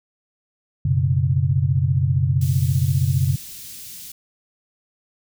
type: chord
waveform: sine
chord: F# suspended fourth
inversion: none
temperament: equal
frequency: 92.5 / 123.47 / 138.59 Hz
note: F#2 / B2 / C#3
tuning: 0 / 0 / 0 cents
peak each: -21 / -21 / -19 dBFS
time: 0.85-3.36 s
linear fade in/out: 5 ms
type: band-stop noise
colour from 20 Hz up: white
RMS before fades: -37 dBFS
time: 2.41-4.12 s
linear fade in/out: 5 ms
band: 210 to 3400 Hz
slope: 12 dB/octave
effects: none